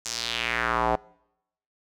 square tone with band-pass filter sweep, 58.27 Hz, A#1, in tune, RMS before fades -27 dBFS, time 0.05-0.96 s, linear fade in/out 5 ms, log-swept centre 6700 to 710 Hz, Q 2.6, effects noise-tail reverb RT60 0.8 s tail -24 dB re dry

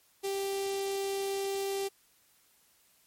sawtooth tone with notch filter, 392.9 Hz, G4, 4 cents sharp, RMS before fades -33 dBFS, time 0.23-1.89 s, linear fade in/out 20 ms, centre 1400 Hz, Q 0.71, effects white hiss -66 dBFS RMS until 3.06 s + MP3 64 kbps

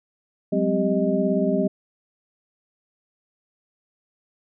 sine tone cluster, 184.3 / 201.9 / 259.4 / 395.4 / 620 Hz, F#3 / G#3 / C4 / G4 / D#5, -7 / -49 / -15 / +15 / -6 cents, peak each -25 dBFS, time 0.52-1.68 s, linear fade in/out 10 ms, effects none

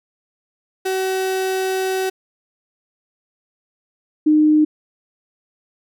35% pulse / sine tone pair in turn, 378.2 / 305.5 Hz, F#4 / D#4, +38 / -32 cents, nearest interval major third, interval 370 cents, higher first, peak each -17 / -10 dBFS, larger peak second, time 0.85-2.1 / 4.26-4.65 s, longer first, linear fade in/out 10 ms, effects none

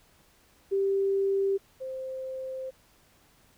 sine tone pair in turn, 392 / 523.3 Hz, G4 / C5, 0 / 0 cents, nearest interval perfect fourth, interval 500 cents, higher second, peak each -23 / -33 dBFS, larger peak first, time 0.71-1.58 / 1.8-2.71 s, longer second, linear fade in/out 20 ms, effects pink hiss -62 dBFS RMS until 3.57 s

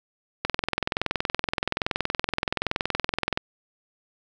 click train, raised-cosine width 0.3 ms, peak -7 dBFS, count 63, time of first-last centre 0.45-3.375 s, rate 21.2 Hz, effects none

